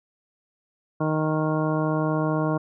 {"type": "harmonic tone", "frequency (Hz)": 155.56, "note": "D#3", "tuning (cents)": 0, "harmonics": [1, 2, 3, 4, 5, 6, 7, 9], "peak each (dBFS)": [-25, -26, -31, -29, -36, -35, -32, -37], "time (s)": [1, 2.58], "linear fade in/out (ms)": 10, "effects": []}